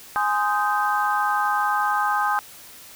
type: chord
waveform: sine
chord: Ab major seventh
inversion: none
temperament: just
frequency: 830.6 / 1038.3 / 1245.9 / 1557.4 Hz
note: Ab5 / C6 / Eb6 / G6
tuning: 0 / -14 / +2 / -12 cents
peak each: -23 / -27 / -24 / -26 dBFS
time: 0.16-2.39 s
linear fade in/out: 0 ms
effects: white hiss -44 dBFS RMS until 2.95 s